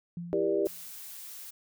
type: tone with exponential decay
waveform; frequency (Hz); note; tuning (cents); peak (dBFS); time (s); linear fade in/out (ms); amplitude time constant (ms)
sine; 172.2; F3; -24; -33; 0.17-0.96; 2; 170
type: chord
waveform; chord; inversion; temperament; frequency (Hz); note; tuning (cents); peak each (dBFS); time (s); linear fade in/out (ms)
sine; E half-diminished seventh; none; just; 329.6 / 395.6 / 474.7 / 593.3; E4 / G4 / Bb4 / D5; 0 / +16 / +31 / +18; -32 / -27 / -33 / -32; 0.33-0.67; 0
type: noise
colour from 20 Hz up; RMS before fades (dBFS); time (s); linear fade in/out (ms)
blue; -44; 0.65-1.51; 10
effects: none